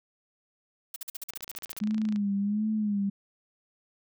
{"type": "noise bursts", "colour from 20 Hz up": "blue", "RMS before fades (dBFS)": -36, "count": 13, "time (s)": [0.94, 1.79], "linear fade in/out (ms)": 5, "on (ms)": 22, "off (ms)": 47}
{"type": "click train", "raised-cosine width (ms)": 0.2, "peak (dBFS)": -27, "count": 25, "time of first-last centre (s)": [1.3, 2.16], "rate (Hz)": 27.9}
{"type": "tone with vibrato", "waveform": "sine", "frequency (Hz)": 207.7, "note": "G#3", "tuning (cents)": 0, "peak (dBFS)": -25, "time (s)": [1.81, 3.1], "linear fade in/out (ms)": 10, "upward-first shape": "sine", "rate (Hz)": 1.4, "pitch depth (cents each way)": 78}
{"effects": []}